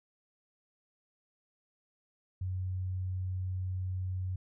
sine tone, 92.6 Hz, F#2, 2 cents sharp, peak -32 dBFS, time 2.41-4.36 s, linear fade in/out 5 ms, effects none

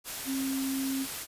sine tone in noise, 268.5 Hz, C4, 45 cents sharp, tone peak -29 dBFS, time 0.25-1.07 s, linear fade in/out 50 ms, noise white, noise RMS -37 dBFS, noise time 0.04-1.27 s, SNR +5 dB, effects resampled to 32000 Hz

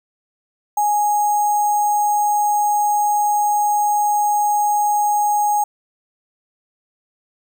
sine tone with sample-and-hold, 830.6 Hz, G#5, in tune, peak -14 dBFS, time 0.77-5.64 s, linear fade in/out 5 ms, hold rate 7350 Hz, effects none

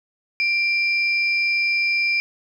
sine tone pair together, 2364 / 5009 Hz, D7 / D#8, +11 / +11 cents, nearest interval octave + minor second, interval 1300 cents, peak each -18 / -27 dBFS, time 0.4-2.2 s, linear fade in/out 0 ms, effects 9-bit

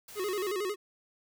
white noise, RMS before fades -48 dBFS, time 0.08-0.52 s, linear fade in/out 5 ms
square tone with vibrato, 392 Hz, G4, in tune, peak -31 dBFS, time 0.15-0.76 s, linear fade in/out 50 ms, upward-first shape square, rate 11 Hz, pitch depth 110 cents each way
effects none

